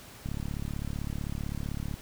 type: click train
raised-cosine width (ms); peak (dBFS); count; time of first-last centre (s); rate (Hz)
5; -22; 61; 0.26-1.941; 35.7
effects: pink hiss -49 dBFS RMS until 2.01 s